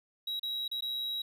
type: tone with dropouts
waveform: triangle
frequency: 3857 Hz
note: B7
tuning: 42 cents flat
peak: -31 dBFS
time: 0.27-1.22 s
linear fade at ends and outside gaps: 5 ms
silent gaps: 0.396-0.43 / 0.68-0.714 / 0.808-0.822 s
effects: none